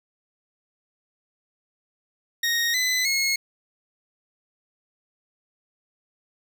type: tone with pitch steps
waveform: 20% pulse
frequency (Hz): 1867 / 2013 / 2170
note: A#6 / B6 / C#7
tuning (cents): +2 / +33 / -37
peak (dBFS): -16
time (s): 2.43-3.36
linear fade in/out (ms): 5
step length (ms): 310
effects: none